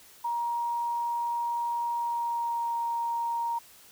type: tone with pitch glide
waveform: sine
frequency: 944 to 934.8 Hz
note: A#5 to A#5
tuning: +22 to +5 cents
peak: -27 dBFS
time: 0.24-3.59 s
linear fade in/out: 10 ms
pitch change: -17 cents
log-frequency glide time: 1.94-2.76 s
effects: white hiss -54 dBFS RMS until 3.91 s